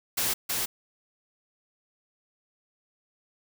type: noise with echo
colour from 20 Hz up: white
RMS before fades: -27 dBFS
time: 0.17-0.34 s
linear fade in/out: 10 ms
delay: 320 ms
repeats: 1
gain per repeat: -2 dB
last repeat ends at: 0.66 s
effects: none